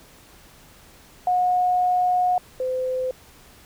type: tone pair in turn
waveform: sine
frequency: 725 / 512.7 Hz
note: F#5 / C5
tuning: -35 / -35 cents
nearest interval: tritone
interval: 600 cents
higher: first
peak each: -17 / -22 dBFS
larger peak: first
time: 1.27-2.38 / 2.6-3.11 s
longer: first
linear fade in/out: 2 ms
effects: pink hiss -50 dBFS RMS until 3.65 s